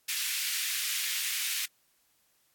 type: high-pass noise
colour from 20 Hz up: pink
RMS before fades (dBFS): -32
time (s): 0.08-1.66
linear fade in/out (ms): 10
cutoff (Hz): 2000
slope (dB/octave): 24
effects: white hiss -70 dBFS RMS until 2.54 s + AAC 64 kbps